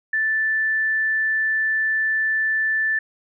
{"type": "tone", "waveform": "sine", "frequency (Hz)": 1760, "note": "A6", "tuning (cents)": 0, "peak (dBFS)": -18, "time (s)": [0.13, 2.99], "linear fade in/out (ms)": 5, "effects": []}